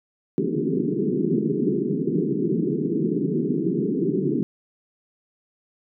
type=band-pass noise; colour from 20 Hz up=white; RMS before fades=-23 dBFS; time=0.38-4.43 s; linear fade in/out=0 ms; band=140 to 420 Hz; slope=96 dB/octave; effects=none